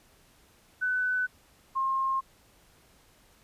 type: tone pair in turn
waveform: sine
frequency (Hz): 1501 / 1067.2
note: F#6 / C6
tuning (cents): +24 / +34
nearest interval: tritone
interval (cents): 590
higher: first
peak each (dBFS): -25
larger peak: neither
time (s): 0.81-1.27 / 1.75-2.21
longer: neither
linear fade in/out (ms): 20
effects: pink hiss -61 dBFS RMS until 3.43 s + resampled to 32000 Hz